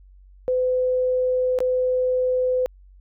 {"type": "tone with dropouts", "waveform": "sine", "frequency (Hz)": 507, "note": "B4", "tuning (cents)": 45, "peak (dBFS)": -18, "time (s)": [0.48, 2.66], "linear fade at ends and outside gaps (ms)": 0, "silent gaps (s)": [1.588, 1.604], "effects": ["added 47 Hz sine -46 dBFS peak until 3 s"]}